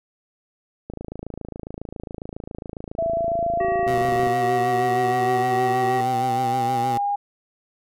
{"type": "click train", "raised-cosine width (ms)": 2, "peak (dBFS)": -19, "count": 93, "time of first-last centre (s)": [0.9, 4.27], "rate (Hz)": 27.3}
{"type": "linear sweep", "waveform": "sine", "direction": "up", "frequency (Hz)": [663, 814], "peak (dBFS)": -20, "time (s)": [2.98, 7.16], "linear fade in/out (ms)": 10}
{"type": "harmonic tone", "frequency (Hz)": 380.6, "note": "F#4", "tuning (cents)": 49, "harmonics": [1, 3, 5, 7], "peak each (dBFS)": [-24, -34, -32, -45], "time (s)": [3.6, 6.01], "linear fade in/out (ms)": 5}
{"type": "tone with vibrato", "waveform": "15% pulse", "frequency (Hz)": 123.47, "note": "B2", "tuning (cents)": 0, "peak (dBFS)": -20, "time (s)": [3.87, 6.98], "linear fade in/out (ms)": 5, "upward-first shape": "sine", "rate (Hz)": 6.4, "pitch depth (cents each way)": 62}
{"effects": []}